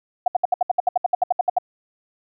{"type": "tone bursts", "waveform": "sine", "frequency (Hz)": 724, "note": "F#5", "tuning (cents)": -38, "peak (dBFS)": -13, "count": 16, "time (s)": [0.26, 1.585], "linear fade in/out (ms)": 5, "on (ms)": 20, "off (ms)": 67, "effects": []}